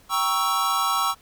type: chord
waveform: square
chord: G diminished seventh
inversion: none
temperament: equal with one note detuned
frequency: 784 / 944.8 / 1108.7 / 1318.5 Hz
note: G5 / Bb5 / Db6 / Fb6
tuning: 0 / +23 / 0 / 0 cents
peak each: -31 / -31 / -25 / -25 dBFS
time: 0.09-1.15 s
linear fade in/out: 50 ms
effects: pink hiss -55 dBFS RMS until 1.21 s